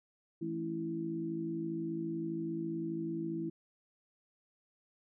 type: harmonic tone with a mistuned harmonic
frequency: 55 Hz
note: A1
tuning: in tune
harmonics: 3 / 4 / 5 / 6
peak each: -41 / -44 / -47 / -36 dBFS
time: 0.41-3.5 s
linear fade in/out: 10 ms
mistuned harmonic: 4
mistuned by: -25 cents
effects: none